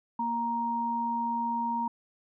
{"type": "tone pair together", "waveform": "sine", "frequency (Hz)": [233.9, 935.6], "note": ["A#3", "A#5"], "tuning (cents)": [6, 6], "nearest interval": "2 octaves", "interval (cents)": 2400, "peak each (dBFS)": [-34, -28], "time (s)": [0.19, 1.88], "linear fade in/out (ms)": 5, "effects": []}